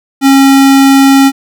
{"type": "tone", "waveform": "square", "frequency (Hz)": 272.4, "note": "C#4", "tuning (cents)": -30, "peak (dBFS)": -3, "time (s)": [0.21, 1.32], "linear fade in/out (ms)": 50, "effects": []}